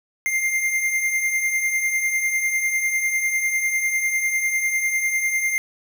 square beating tone pair, 2095 / 2105 Hz, C7 / C7, +2 / +10 cents, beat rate 10 Hz, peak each -29 / -21 dBFS, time 0.26-5.58 s, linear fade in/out 0 ms, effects 9-bit

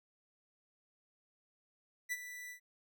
45% pulse tone with ADSR envelope, 1975.5 Hz, B6, in tune, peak -33 dBFS, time 2.09-2.6 s, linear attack 30 ms, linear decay 40 ms, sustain -12 dB, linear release 95 ms, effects none

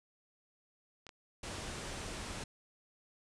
clicks, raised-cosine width 0.2 ms, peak -32 dBFS, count 2, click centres 1.067 / 1.092 s
pink low-pass noise, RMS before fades -43 dBFS, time 1.43-2.44 s, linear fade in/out 5 ms, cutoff 9700 Hz, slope 48 dB/octave
effects none

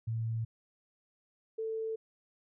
sine tone pair in turn, 113.3 / 444.1 Hz, A#2 / A4, -49 / +16 cents, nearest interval 2 octaves, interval 2365 cents, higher second, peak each -31 / -33 dBFS, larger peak first, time 0.07-0.45 / 1.58-1.96 s, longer neither, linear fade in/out 10 ms, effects none

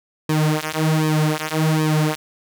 sawtooth tone with flanger, 155.56 Hz, D#3, in tune, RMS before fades -19 dBFS, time 0.29-2.16 s, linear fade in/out 5 ms, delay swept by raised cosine 1.4 to 6.7 ms, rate 1.3 Hz, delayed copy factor -1, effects none

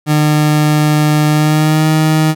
30% pulse tone with pitch glide, 151.1 to 156.34 Hz, D3 to D#3, +50 to +9 cents, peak -6 dBFS, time 0.06-2.35 s, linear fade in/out 50 ms, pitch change +59 cents, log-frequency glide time 1.29-1.87 s, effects none

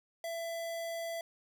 square tone, 668 Hz, E5, 23 cents sharp, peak -37 dBFS, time 0.24-1.21 s, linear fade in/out 2 ms, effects none

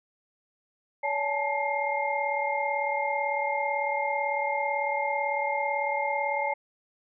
sine tone cluster, 567 / 847 / 885 / 2119 Hz, C#5 / G#5 / A5 / C7, +39 / +34 / +10 / +21 cents, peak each -31 dBFS, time 1.03-6.54 s, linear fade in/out 10 ms, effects none

